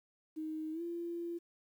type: tone with pitch glide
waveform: sine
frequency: 313.3 to 341.7 Hz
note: D#4 to F4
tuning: +12 to -38 cents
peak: -37 dBFS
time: 0.36-1.39 s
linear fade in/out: 20 ms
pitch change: +150 cents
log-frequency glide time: 0.72-0.82 s
effects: 11-bit